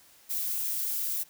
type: noise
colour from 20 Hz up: violet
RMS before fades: -31 dBFS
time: 0.29-1.24 s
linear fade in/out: 20 ms
effects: white hiss -58 dBFS RMS until 1.29 s